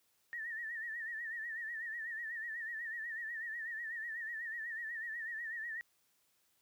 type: tone with vibrato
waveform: sine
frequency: 1829 Hz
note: A#6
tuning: 33 cents flat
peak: -39 dBFS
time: 0.33-5.81 s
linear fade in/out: 0 ms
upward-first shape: sine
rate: 8.1 Hz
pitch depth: 84 cents each way
effects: white hiss -75 dBFS RMS until 6.61 s + high-pass 60 Hz 12 dB/octave